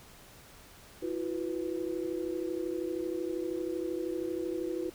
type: chord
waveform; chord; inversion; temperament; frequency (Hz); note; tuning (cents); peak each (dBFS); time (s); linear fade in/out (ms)
sine; E suspended second; none; equal with one note detuned; 329.6 / 362.4 / 493.9; E4 / F#4 / B4; 0 / -36 / 0; -35 / -35 / -39; 1.02-4.9; 10
effects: pink hiss -54 dBFS RMS until 4.94 s